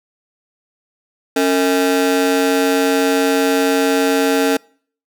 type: ring-modulated tone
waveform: 35% pulse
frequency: 365.2 Hz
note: F#4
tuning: 23 cents flat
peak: -8 dBFS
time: 1.36-4.57 s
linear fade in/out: 5 ms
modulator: 88.9 Hz
effects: noise-tail reverb RT60 0.5 s tail -26 dB re dry